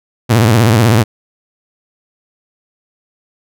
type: tone with vibrato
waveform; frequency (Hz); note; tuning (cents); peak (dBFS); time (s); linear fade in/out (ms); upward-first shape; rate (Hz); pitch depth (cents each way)
sawtooth; 112.9; A2; +45; -3; 0.29-1.04; 20; sine; 16; 160
effects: none